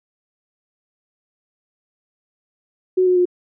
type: tone with pitch steps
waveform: sine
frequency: 370 / 363.9 / 357.8 Hz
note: F#4 / F#4 / F4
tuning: 0 / -29 / +42 cents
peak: -12 dBFS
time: 2.97-3.255 s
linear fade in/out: 10 ms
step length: 95 ms
effects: none